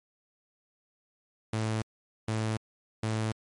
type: tone bursts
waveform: sawtooth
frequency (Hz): 110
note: A2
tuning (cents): 0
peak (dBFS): -24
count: 3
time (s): 1.53-3.32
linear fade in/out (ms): 5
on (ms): 290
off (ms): 460
effects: MP3 48 kbps